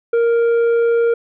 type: tone with tanh clipping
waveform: sine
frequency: 466.2 Hz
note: A#4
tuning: in tune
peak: -13 dBFS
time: 0.13-1.14 s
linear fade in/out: 5 ms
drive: 6 dB
effects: none

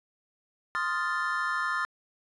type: chord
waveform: triangle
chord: F dominant seventh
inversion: second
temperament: equal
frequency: 1046.5 / 1244.5 / 1396.9 / 1760 Hz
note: C6 / Eb6 / F6 / A6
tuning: 0 / 0 / 0 / 0 cents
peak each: -32 / -31 / -31 / -30 dBFS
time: 0.75-1.85 s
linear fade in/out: 0 ms
effects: resampled to 24000 Hz

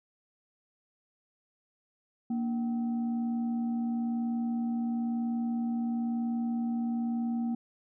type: tone with frequency modulation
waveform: sine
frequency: 234 Hz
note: A#3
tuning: 7 cents sharp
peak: -28 dBFS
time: 2.3-7.55 s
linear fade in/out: 5 ms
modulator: 529 Hz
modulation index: 0.3
effects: none

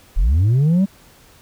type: linear sweep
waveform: sine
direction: up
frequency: 31.88 to 201.2 Hz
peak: -9 dBFS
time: 0.16-0.86 s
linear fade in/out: 20 ms
effects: tanh soft clip ceiling -11 dBFS + pink hiss -49 dBFS RMS until 1.41 s

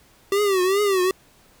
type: tone with vibrato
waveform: square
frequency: 388.5 Hz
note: G4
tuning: 16 cents flat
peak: -18 dBFS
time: 0.32-1.11 s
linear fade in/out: 2 ms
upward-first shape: triangle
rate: 2.5 Hz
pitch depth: 140 cents each way
effects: pink hiss -55 dBFS RMS until 1.6 s

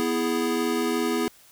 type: chord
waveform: square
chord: E major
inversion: second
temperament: equal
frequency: 246.9 / 329.6 / 415.3 Hz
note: B3 / E4 / G#4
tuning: 0 / 0 / 0 cents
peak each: -28 dBFS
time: 0-1.28 s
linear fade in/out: 0 ms
effects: white hiss -54 dBFS RMS until 1.51 s

